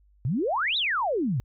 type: exponential two-way sweep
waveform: sine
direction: up then down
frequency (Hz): 110.6 to 4024 to 110.6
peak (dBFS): -23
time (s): 0.25-1.4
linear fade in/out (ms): 0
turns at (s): 0.77
effects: added 50 Hz sine -57 dBFS peak until 1.44 s